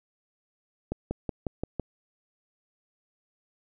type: accelerating click train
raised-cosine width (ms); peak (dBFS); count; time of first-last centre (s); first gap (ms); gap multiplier
2; -16; 6; 0.92-1.797; 190; 0.96
effects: none